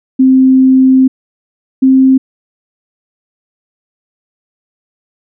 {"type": "tone pair in turn", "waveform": "sine", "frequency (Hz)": [261.6, 263.6], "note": ["C4", "C4"], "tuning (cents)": [0, 13], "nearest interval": "unison", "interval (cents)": 13, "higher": "second", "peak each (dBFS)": -3, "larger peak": "neither", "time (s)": [[0.19, 1.08], [1.82, 2.18]], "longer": "first", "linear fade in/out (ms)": 10, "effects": []}